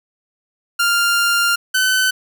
sawtooth tone pair in turn, 1396.9 / 1517.2 Hz, F6 / F#6, 0 / +43 cents, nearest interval minor second, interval 143 cents, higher second, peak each -10 dBFS, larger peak neither, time 0.79-1.56 / 1.74-2.11 s, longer first, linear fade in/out 10 ms, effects none

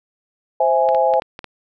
sine chord, C augmented, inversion none, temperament equal, 523.3 / 659.3 / 830.6 Hz, C5 / E5 / G#5, 0 / 0 / 0 cents, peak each -17 / -18 / -17 dBFS, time 0.6-1.2 s, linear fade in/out 5 ms
clicks, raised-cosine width 0.3 ms, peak -16 dBFS, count 6, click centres 0.889 / 0.948 / 1.138 / 1.221 / 1.391 / 1.443 s
effects none

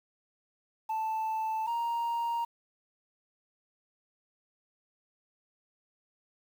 sine tone pair in turn, 880 / 934.8 Hz, A5 / A#5, 0 / +5 cents, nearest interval minor second, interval 105 cents, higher second, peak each -27 / -26 dBFS, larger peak second, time 0.89-1.67 / 1.67-2.45 s, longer neither, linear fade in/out 10 ms, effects tanh soft clip ceiling -28 dBFS + 9-bit

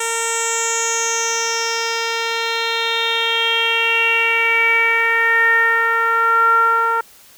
10% pulse tone with low-pass filter sweep, 458.4 Hz, A#4, 29 cents flat, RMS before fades -17 dBFS, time 0-7.01 s, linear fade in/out 5 ms, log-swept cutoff 8700 to 1200 Hz, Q 6.8, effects white hiss -46 dBFS RMS until 7.37 s

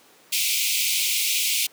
pink high-pass noise, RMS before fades -23 dBFS, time 0.32-1.67 s, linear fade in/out 10 ms, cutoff 2200 Hz, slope 96 dB/octave, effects pink hiss -53 dBFS RMS until 1.72 s + high-pass 300 Hz 12 dB/octave

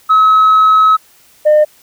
sine tone pair in turn, 1284 / 606 Hz, E6 / D#5, -46 / -46 cents, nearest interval octave + minor second, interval 1300 cents, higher first, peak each -3 dBFS, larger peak neither, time 0.09-0.97 / 1.45-1.65 s, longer first, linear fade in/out 20 ms, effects tanh soft clip ceiling -3 dBFS + white hiss -47 dBFS RMS until 1.82 s

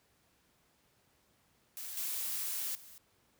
blue noise with level steps, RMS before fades -43 / -37 / -54 dBFS, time 1.77-2.98 s, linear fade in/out 0 ms, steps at 1.97 / 2.75 s, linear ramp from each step 2 ms, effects pink hiss -71 dBFS RMS until 3.39 s + high-pass 60 Hz 12 dB/octave

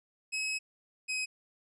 sawtooth tone pair in turn, 2560 / 2531 Hz, D#7 / D#7, +49 / +29 cents, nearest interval unison, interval 20 cents, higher first, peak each -28 dBFS, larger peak neither, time 0.32-0.59 / 1.08-1.26 s, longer first, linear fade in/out 20 ms, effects resampled to 24000 Hz

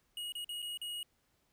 square tone with dropouts, 2889 Hz, F#7, 42 cents flat, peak -39 dBFS, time 0.17-1.03 s, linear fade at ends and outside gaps 2 ms, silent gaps 0.322-0.352 / 0.445-0.491 / 0.62-0.625 / 0.774-0.815 s, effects pink hiss -75 dBFS RMS until 1.52 s

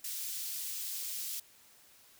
white high-pass noise, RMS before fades -39 dBFS, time 0.04-1.4 s, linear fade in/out 5 ms, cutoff 3700 Hz, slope 12 dB/octave, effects white hiss -61 dBFS RMS until 2.19 s

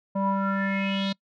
square tone with low-pass filter sweep, 195.5 Hz, G3, 4 cents flat, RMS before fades -26 dBFS, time 0.15-1.13 s, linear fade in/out 10 ms, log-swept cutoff 800 to 4000 Hz, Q 6.3, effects noise-tail reverb RT60 0.1 s tail -25 dB re dry

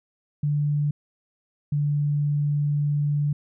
sine tone pair in turn, 146.83 / 146.13 Hz, D3 / D3, 0 / -8 cents, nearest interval unison, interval 8 cents, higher first, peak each -20 dBFS, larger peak neither, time 0.43-0.91 / 1.72-3.33 s, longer second, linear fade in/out 5 ms, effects none

